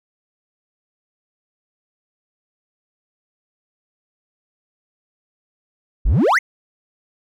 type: exponential sweep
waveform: triangle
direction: up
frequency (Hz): 35.12 to 2275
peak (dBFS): -10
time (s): 6.05-6.39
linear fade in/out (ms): 10
effects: none